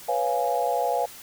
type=chord; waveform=sine; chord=C# dominant seventh; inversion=third; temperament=equal; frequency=493.9 / 554.4 / 698.5 / 830.6 Hz; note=B4 / C#5 / E#5 / G#5; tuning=0 / 0 / 0 / 0 cents; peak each=-28 / -29 / -26 / -27 dBFS; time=0.08-1.06 s; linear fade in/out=10 ms; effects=white hiss -44 dBFS RMS until 1.22 s